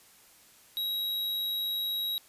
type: tone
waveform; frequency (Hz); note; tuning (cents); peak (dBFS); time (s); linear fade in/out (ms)
square; 3839; B7; -50; -30; 0.77-2.18; 0
effects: white hiss -58 dBFS RMS until 2.28 s + resampled to 32000 Hz